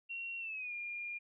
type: tone with pitch glide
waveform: sine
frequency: 2738 to 2411 Hz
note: F7 to D7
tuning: -35 to +45 cents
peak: -39 dBFS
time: 0.09-1.19 s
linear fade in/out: 20 ms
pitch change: -220 cents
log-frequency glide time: 0.39-0.73 s
effects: none